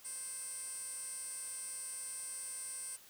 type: tone with band-pass filter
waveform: 15% pulse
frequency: 523.3 Hz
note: C5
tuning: in tune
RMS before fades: -44 dBFS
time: 0.04-2.97 s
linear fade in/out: 20 ms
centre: 8900 Hz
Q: 7.8
effects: white hiss -59 dBFS RMS until 3.09 s